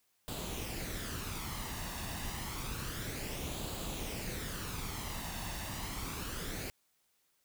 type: noise with flanger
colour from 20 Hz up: pink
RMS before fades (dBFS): -40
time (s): 0.28-6.7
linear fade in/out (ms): 0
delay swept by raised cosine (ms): 0.26 to 1.1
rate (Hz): 0.29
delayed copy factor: +0.5
effects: white hiss -75 dBFS RMS until 7.44 s